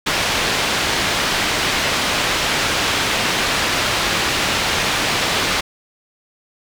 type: low-pass noise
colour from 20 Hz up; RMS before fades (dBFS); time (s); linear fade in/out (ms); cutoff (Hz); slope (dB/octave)
white; -19; 0.06-5.61; 10; 3700; 12
effects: none